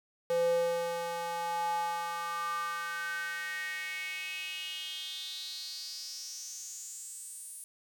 square tone with high-pass filter sweep, 170 Hz, F3, 46 cents flat, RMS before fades -36 dBFS, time 0.3-7.64 s, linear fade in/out 0 ms, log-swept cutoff 470 to 9800 Hz, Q 5.9, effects none

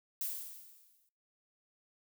violet noise with exponential decay, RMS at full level -35 dBFS, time 0.21-1.09 s, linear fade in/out 1 ms, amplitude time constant 190 ms, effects noise-tail reverb RT60 0.4 s tail -23 dB re dry

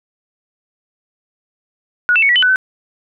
sine tone with pitch steps, 1458 / 2659 / 2221 / 1939 / 3020 / 1495 / 1523 Hz, F#6 / E7 / C#7 / B6 / F#7 / F#6 / F#6, -26 / +14 / +3 / -32 / +35 / +17 / +50 cents, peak -9 dBFS, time 2.09-2.559 s, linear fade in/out 0 ms, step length 67 ms, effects none

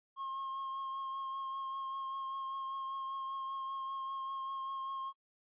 triangle tone with vibrato, 1075 Hz, C6, 47 cents sharp, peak -36 dBFS, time 0.16-5.13 s, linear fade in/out 50 ms, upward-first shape triangle, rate 5.1 Hz, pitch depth 19 cents each way, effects noise-tail reverb RT60 0.1 s tail -25 dB re dry + resampled to 8000 Hz

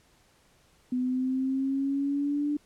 sine exponential sweep, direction up, 249.9 to 295.3 Hz, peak -25 dBFS, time 0.92-2.57 s, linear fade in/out 5 ms, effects pink hiss -63 dBFS RMS until 2.65 s + low-pass 11000 Hz 12 dB/octave

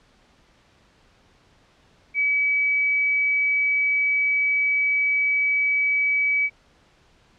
sine tone, 2283 Hz, D7, 50 cents flat, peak -18 dBFS, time 2.14-6.5 s, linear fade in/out 50 ms, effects pink hiss -58 dBFS RMS until 7.38 s + low-pass 5000 Hz 12 dB/octave

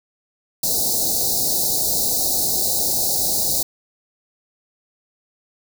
white band-stop noise, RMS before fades -20 dBFS, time 0.63-3.63 s, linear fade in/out 5 ms, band 840 to 3900 Hz, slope 96 dB/octave, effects none

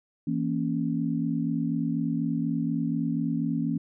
sine chord, A# diminished, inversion second, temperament equal, 164.81 / 233.1 / 277.2 Hz, E3 / A#3 / C#4, 0 / 0 / 0 cents, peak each -29 dBFS, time 0.27-3.78 s, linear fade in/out 5 ms, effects none

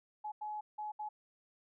sine tone bursts at uneven times, 847 Hz, G#5, 34 cents sharp, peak -38 dBFS, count 4, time 0.24-0.32 / 0.41-0.61 / 0.78-0.92 / 0.99-1.09 s, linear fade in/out 10 ms, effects none

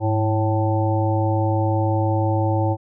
harmonic tone with a mistuned harmonic, 110 Hz, A2, in tune, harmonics 1 / 3 / 5 / 7 / 8, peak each -19 / -24 / -26 / -27 / -28 dBFS, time 0-2.77 s, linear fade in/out 50 ms, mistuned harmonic 1, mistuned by -95 cents, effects none

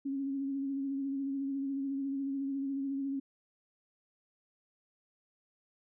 sine tone with vibrato, 274.3 Hz, C#4, 18 cents flat, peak -32 dBFS, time 0.05-3.2 s, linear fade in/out 10 ms, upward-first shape sine, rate 14 Hz, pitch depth 30 cents each way, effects none

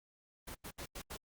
pink noise bursts at uneven times, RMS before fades -45 dBFS, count 5, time 0.47-0.55 / 0.64-0.71 / 0.78-0.86 / 0.95-1.02 / 1.1-1.17 s, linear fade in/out 10 ms, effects Opus 32 kbps

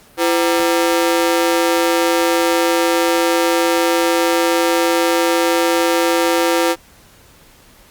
sawtooth ring-modulated tone, 424 Hz, G#4, 36 cents sharp, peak -6 dBFS, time 0.17-6.76 s, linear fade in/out 50 ms, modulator 86.8 Hz, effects pink hiss -47 dBFS RMS until 7.9 s + Opus 48 kbps

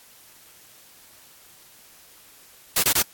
white noise bursts, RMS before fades -19 dBFS, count 3, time 2.76-3.022 s, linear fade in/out 5 ms, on 70 ms, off 26 ms, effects white hiss -51 dBFS RMS until 3.13 s + AAC 64 kbps

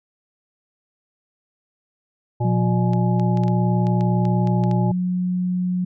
harmonic tone, 120.2 Hz, B2, 46 cents flat, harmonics 1 / 3 / 5 / 7, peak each -19 / -29 / -32 / -28 dBFS, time 2.4-4.92 s, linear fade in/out 10 ms
sine tone with pitch glide, 179.2 to 181.07 Hz, F3 to F#3, +45 to -37 cents, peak -19 dBFS, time 2.44-5.85 s, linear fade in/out 10 ms, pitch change +18 cents, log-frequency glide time 2.7-5.14 s
clicks, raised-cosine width 0.2 ms, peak -21 dBFS, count 11, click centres 2.934 / 3.197 / 3.373 / 3.436 / 3.481 / 3.869 / 4.009 / 4.253 / 4.473 / 4.638 / 4.713 s
effects none

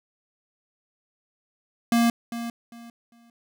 square tone with echo, 233.8 Hz, A#3, 5 cents sharp, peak -18 dBFS, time 1.92-2.1 s, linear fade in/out 2 ms, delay 400 ms, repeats 3, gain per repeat -12 dB, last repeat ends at 3.3 s, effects none

